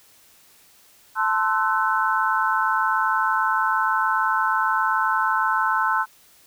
sine chord, F# half-diminished seventh, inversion first, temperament equal with one note detuned, 880 / 1046.5 / 1318.5 / 1507.6 Hz, A5 / C6 / E6 / F#6, 0 / 0 / 0 / +32 cents, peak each -24 dBFS, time 1.15-6.06 s, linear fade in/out 50 ms, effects white hiss -54 dBFS RMS until 6.46 s

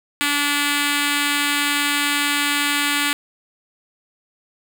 5% pulse tone with notch filter, 288.9 Hz, D4, 28 cents flat, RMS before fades -20 dBFS, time 0.21-3.13 s, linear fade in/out 0 ms, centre 610 Hz, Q 0.72, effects none

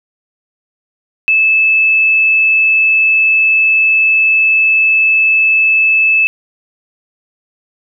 sine tone, 2616 Hz, E7, 14 cents flat, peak -7 dBFS, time 1.28-6.27 s, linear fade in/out 0 ms, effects none

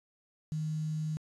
sine tone with quantisation, 155.56 Hz, D#3, in tune, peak -31 dBFS, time 0.52-1.17 s, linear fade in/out 0 ms, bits 9, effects resampled to 24000 Hz

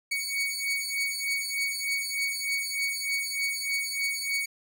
sawtooth beating tone pair, 2235 / 2238.3 Hz, C#7 / C#7, +14 / +16 cents, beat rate 3.3 Hz, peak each -28 / -27 dBFS, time 0.11-4.46 s, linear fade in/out 10 ms, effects none

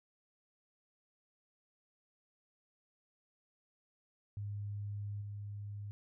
sine tone with level steps, 102.4 Hz, G#2, 24 cents flat, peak -38 / -41 dBFS, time 4.37-5.91 s, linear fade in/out 0 ms, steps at 5.21 s, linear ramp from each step 10 ms, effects none

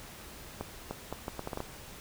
accelerating click train, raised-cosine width 1 ms, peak -21 dBFS, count 9, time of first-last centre 0.61-1.604 s, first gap 300 ms, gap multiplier 0.72, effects pink hiss -48 dBFS RMS until 2 s

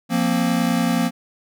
square chord, F suspended fourth, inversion none, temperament equal with one note detuned, 174.61 / 233.1 / 263.7 Hz, F3 / Bb3 / C4, 0 / 0 / +14 cents, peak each -23 / -21 / -24 dBFS, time 0.09-1.11 s, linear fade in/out 50 ms, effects none

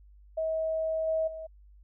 sine tone with level steps, 640 Hz, D#5, 49 cents sharp, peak -27 / -25 / -37 dBFS, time 0.37-1.47 s, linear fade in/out 10 ms, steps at 1.07 / 1.27 s, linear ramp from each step 10 ms, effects added 50 Hz sine -52 dBFS peak until 1.83 s

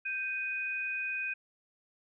sine tone pair together, 1568 / 2489 Hz, G6 / D#7, 0 / 0 cents, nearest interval minor sixth, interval 800 cents, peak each -38 / -33 dBFS, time 0.05-1.34 s, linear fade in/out 10 ms, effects none

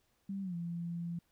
sine tone with pitch glide, 196 to 170.63 Hz, G3 to F3, 0 to -40 cents, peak -36 dBFS, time 0.29-1.19 s, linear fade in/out 5 ms, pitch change -240 cents, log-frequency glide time 0.42-0.55 s, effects pink hiss -75 dBFS RMS until 1.31 s

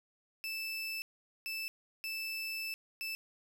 30% pulse tone bursts at uneven times, 2637 Hz, E7, in tune, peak -34 dBFS, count 4, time 0.44-1.02 / 1.46-1.68 / 2.04-2.74 / 3.01-3.15 s, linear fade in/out 0 ms, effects 10-bit

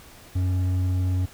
triangle tone with hard clipping, 91.8 Hz, F#2, 13 cents flat, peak -22 dBFS, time 0.35-1.26 s, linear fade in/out 10 ms, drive 9 dB, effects pink hiss -48 dBFS RMS until 1.33 s

